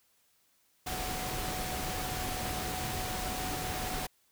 sine tone in noise, 740 Hz, F#5, in tune, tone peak -40 dBFS, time 0.86-4.07 s, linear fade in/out 10 ms, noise pink, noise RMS -36 dBFS, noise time 0.86-4.07 s, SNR -7 dB, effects white hiss -70 dBFS RMS until 4.31 s

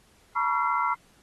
sine tone cluster, 896 / 970 / 1119 / 1359 / 2067 Hz, A5 / B5 / C#6 / F6 / C7, +31 / -31 / +16 / -48 / -22 cents, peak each -33 / -27 / -29 / -27 / -36 dBFS, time 0.35-0.95 s, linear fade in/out 20 ms, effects pink hiss -61 dBFS RMS until 1.22 s + AAC 32 kbps

